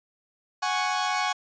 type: chord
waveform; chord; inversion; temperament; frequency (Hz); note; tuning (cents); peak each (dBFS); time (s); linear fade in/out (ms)
sawtooth; F# suspended second; none; equal; 740 / 830.6 / 1108.7; F#5 / G#5 / C#6; 0 / 0 / 0; -25; 0.62-1.33; 10
effects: resampled to 16000 Hz